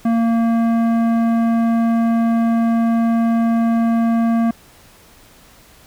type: tone with tanh clipping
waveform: triangle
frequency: 229.8 Hz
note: A#3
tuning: 25 cents flat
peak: -15 dBFS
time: 0.05-4.51 s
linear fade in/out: 5 ms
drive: 17 dB
effects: pink hiss -47 dBFS RMS until 5.86 s